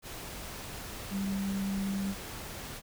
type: tone in noise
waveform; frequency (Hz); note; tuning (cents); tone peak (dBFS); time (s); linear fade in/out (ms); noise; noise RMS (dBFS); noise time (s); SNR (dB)
sine; 196; G3; 0; -30; 1.1-2.15; 50; pink; -42; 0.02-2.82; +9
effects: none